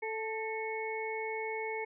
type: harmonic tone with a mistuned harmonic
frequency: 440 Hz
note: A4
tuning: in tune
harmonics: 1 / 2 / 4 / 5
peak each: -37 / -40 / -49 / -39 dBFS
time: 0.02-1.85 s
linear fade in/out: 10 ms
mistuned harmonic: 4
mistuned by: +45 cents
effects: none